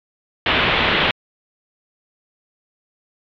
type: low-pass noise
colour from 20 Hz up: white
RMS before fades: -17 dBFS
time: 0.46-1.11 s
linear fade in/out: 2 ms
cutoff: 3500 Hz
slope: 48 dB/octave
effects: MP3 96 kbps